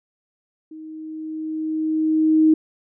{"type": "tone with level ramp", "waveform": "sine", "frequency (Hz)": 314.1, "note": "D#4", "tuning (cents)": 16, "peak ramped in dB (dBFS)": [-35, -10], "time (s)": [0.71, 2.54], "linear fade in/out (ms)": 5, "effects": []}